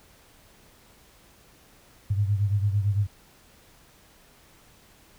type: beating tone pair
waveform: sine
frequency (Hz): 100 / 108.9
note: G2 / A2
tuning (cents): +35 / -17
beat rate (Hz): 8.9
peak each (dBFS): -22 / -28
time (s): 2.1-3.07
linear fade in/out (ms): 10
effects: pink hiss -56 dBFS RMS until 5.18 s